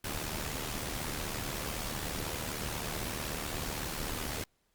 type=noise with amplitude modulation; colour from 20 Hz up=pink; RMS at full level=-34 dBFS; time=0.04-4.44 s; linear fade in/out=5 ms; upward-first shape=sine; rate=76 Hz; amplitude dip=65%; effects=pink hiss -75 dBFS RMS until 4.74 s + Opus 48 kbps